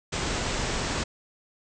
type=low-pass noise; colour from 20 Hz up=pink; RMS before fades=-29 dBFS; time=0.12-1.04 s; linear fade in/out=10 ms; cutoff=8200 Hz; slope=96 dB/octave; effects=none